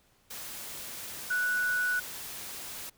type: tone in noise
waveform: sine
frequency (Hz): 1477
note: F#6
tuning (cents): -3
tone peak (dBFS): -26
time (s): 1.3-2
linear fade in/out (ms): 10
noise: white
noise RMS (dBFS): -41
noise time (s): 0.3-2.9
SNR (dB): +12
effects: pink hiss -66 dBFS RMS until 2.97 s